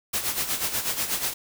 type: noise with tremolo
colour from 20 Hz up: white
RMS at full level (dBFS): -25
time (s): 0.13-1.34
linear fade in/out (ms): 10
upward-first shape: sine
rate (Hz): 8.2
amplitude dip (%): 65
effects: none